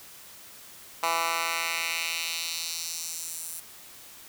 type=tone with high-pass filter sweep; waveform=10% pulse; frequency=166.2 Hz; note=E3; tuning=15 cents sharp; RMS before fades=-31 dBFS; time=1.03-3.6 s; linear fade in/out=2 ms; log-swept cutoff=1000 to 10000 Hz; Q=1.5; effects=white hiss -48 dBFS RMS until 4.28 s